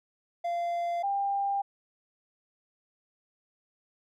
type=tone pair in turn; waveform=triangle / sine; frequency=690 / 796.7 Hz; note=F5 / G5; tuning=-21 / +28 cents; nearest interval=major second; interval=249 cents; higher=second; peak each=-26 dBFS; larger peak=neither; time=0.44-1.03 / 1.03-1.62 s; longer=neither; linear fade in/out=10 ms; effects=none